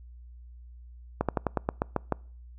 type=slowing click train; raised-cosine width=1 ms; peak=-11 dBFS; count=9; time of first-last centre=1.21-2.123 s; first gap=77 ms; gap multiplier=1.11; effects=noise-tail reverb RT60 0.5 s tail -26 dB re dry + added 60 Hz sine -45 dBFS peak until 2.58 s